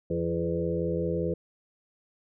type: harmonic tone with a mistuned harmonic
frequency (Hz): 84.9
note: F2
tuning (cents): -48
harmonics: 1 / 2 / 4 / 5 / 6 / 7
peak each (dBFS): -36 / -31 / -33 / -33 / -31 / -42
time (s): 0.1-1.34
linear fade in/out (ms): 5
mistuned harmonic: 6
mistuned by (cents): -24
effects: none